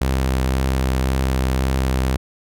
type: tone with vibrato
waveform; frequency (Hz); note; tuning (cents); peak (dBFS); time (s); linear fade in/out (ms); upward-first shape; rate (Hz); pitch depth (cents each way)
sawtooth; 65.41; C2; 0; -13; 0.01-2.17; 5; sine; 1.9; 16
effects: none